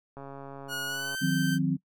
click train, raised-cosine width 1 ms, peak -29 dBFS, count 136, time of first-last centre 0.17-1.148 s, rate 138 Hz
sawtooth tone with pitch glide, 1448 to 1551.9 Hz, F#6 to G6, -38 to -18 cents, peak -28 dBFS, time 0.68-1.59 s, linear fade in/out 50 ms, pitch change +120 cents, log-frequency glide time 0.87-1.18 s
sine chord, C diminished, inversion first, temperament equal with one note detuned, 155.56 / 180.77 / 261.6 Hz, Eb3 / Gb3 / C4, 0 / -40 / 0 cents, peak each -28 dBFS, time 1.21-1.77 s, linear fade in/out 20 ms
effects noise-tail reverb RT60 0.1 s tail -21 dB re dry

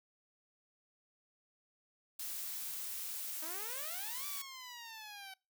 blue noise, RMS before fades -42 dBFS, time 2.19-4.42 s, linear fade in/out 5 ms
10% pulse exponential two-way sweep, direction up then down, 304.3 to 1174.7 to 759 Hz, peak -39 dBFS, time 3.42-5.34 s, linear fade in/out 5 ms, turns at 4.26 s
effects noise-tail reverb RT60 0.3 s tail -25 dB re dry

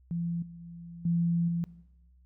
sine tone with level steps, 170 Hz, F3, 46 cents flat, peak -29 / -42 / -24 / -27 dBFS, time 0.11-1.64 s, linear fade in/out 0 ms, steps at 0.42 / 1.05 / 1.48 s, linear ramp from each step 5 ms, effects noise-tail reverb RT60 1.0 s tail -19 dB re dry + added 63 Hz sine -57 dBFS peak until 2.25 s

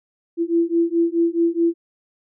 sine beating tone pair, 334.3 / 339 Hz, E4 / E4, +24 / +49 cents, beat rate 4.7 Hz, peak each -19 dBFS, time 0.37-1.74 s, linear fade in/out 50 ms, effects none

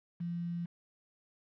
sine tone with quantisation, 171.8 Hz, F3, 28 cents flat, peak -34 dBFS, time 0.2-0.66 s, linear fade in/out 10 ms, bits 9, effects low-pass 2000 Hz 12 dB/octave

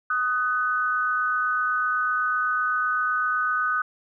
sine tone pair together, 1247.9 / 1500 Hz, D#6 / F#6, +5 / +23 cents, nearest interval minor third, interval 318 cents, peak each -24 dBFS, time 0.1-3.82 s, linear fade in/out 5 ms, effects none

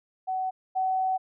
sine tone pair in turn, 751 / 753.9 Hz, F#5 / F#5, +26 / +32 cents, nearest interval unison, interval 6 cents, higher second, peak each -26 / -23 dBFS, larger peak second, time 0.27-0.51 / 0.75-1.18 s, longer second, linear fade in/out 20 ms, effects none

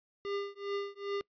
square tone with tremolo, 401.5 Hz, G4, 41 cents sharp, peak -32 dBFS, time 0.25-1.21 s, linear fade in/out 0 ms, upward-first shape triangle, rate 2.5 Hz, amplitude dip 100%, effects noise-tail reverb RT60 0.1 s tail -23 dB re dry + resampled to 11025 Hz

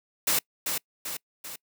white noise with echo, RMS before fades -24 dBFS, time 0.27-0.39 s, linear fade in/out 5 ms, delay 390 ms, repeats 3, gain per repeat -5 dB, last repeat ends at 1.56 s, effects noise-tail reverb RT60 0.1 s tail -26 dB re dry + high-pass 150 Hz 12 dB/octave

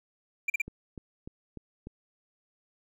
triangle tone bursts, 2371 Hz, D7, 16 cents sharp, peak -23 dBFS, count 3, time 0.48-0.618 s, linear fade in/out 5 ms, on 20 ms, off 39 ms
click train, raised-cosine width 3 ms, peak -28 dBFS, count 5, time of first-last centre 0.68-1.87 s, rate 3.36 Hz
effects none

